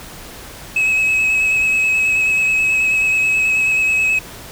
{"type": "tone with vibrato", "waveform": "sine", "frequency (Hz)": 2568, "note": "E7", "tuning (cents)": -46, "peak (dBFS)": -10, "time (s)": [0.76, 4.19], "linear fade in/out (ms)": 5, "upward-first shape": "square", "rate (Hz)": 9.3, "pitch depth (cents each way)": 13, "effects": ["tanh soft clip ceiling -12 dBFS", "pink hiss -35 dBFS RMS until 4.51 s"]}